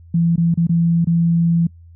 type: tone with dropouts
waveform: sine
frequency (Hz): 168.3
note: E3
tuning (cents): +36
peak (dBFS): -12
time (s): 0.14-1.67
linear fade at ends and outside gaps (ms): 5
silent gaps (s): 0.36-0.378 / 0.542-0.574 / 0.67-0.693 / 1.046-1.071
effects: noise-tail reverb RT60 0.1 s tail -26 dB re dry + added 84 Hz sine -40 dBFS peak until 1.95 s